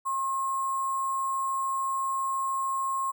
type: tone with sample-and-hold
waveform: sine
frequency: 1073 Hz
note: C6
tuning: 43 cents sharp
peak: -26 dBFS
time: 0.05-3.12 s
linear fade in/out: 20 ms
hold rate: 8820 Hz
effects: none